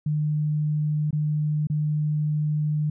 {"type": "tone with dropouts", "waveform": "sine", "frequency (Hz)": 151.1, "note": "D3", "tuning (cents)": 50, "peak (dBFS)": -21, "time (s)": [0.06, 2.9], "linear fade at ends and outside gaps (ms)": 5, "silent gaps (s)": [[1.108, 1.128], [1.671, 1.699]], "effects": []}